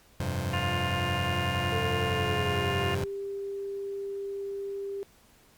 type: chord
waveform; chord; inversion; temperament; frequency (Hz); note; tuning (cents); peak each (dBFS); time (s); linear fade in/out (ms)
sawtooth; F suspended second; none; just; 87.31 / 98.22 / 130.96; F2 / G2 / C3; 0 / +4 / +2; -29; 0.2-3.04; 0
type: harmonic tone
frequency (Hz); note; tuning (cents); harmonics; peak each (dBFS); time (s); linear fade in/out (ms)
352.5; F4; +16; 1 / 2 / 3 / 4 / 5 / 6 / 7 / 8; -42 / -36 / -36 / -42 / -37 / -42 / -42 / -36; 0.53-2.95; 5
type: tone with pitch glide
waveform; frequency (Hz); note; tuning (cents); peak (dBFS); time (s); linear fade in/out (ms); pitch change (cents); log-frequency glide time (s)
sine; 448 to 396.8; A4 to G4; +31 to +21; -32; 1.72-5.03; 0; -210; 2.02-2.76
effects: pink hiss -60 dBFS RMS until 5.57 s + Opus 48 kbps